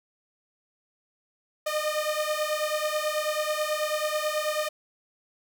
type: beating tone pair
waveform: sawtooth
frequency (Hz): 605 / 614.2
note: D#5 / D#5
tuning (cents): -49 / -23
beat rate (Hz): 9.2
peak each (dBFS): -25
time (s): 1.66-4.69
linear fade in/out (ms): 10
effects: none